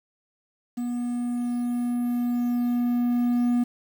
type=tone with level ramp; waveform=triangle; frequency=242.1 Hz; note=B3; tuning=34 cents flat; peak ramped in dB=-24 to -17 dBFS; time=0.77-3.64 s; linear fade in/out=10 ms; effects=8-bit